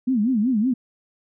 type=tone with vibrato; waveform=sine; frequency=233.1 Hz; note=A#3; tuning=in tune; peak=-17 dBFS; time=0.07-0.74 s; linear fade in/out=10 ms; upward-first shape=sine; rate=5.3 Hz; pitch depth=230 cents each way; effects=none